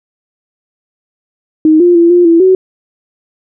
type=tone with pitch steps; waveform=sine; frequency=312.8 / 351.1 / 339.3 / 352.2 / 333.7 / 374.8 Hz; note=D#4 / F4 / F4 / F4 / E4 / F#4; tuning=+9 / +9 / -50 / +15 / +21 / +22 cents; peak=-3 dBFS; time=1.65-2.55 s; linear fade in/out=2 ms; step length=150 ms; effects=none